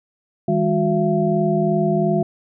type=tone cluster; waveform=sine; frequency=160.2 / 203 / 363 / 675 Hz; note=E3 / G#3 / F#4 / E5; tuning=-49 / -39 / -33 / +41 cents; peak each=-21 dBFS; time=0.48-2.23 s; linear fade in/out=5 ms; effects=none